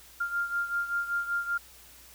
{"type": "beating tone pair", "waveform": "sine", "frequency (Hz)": [1396.9, 1402.1], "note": ["F6", "F6"], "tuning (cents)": [0, 6], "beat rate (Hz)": 5.2, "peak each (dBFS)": [-29, -34], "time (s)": [0.2, 1.58], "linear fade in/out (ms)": 10, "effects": ["added 60 Hz sine -60 dBFS peak until 2.14 s", "white hiss -53 dBFS RMS until 2.14 s"]}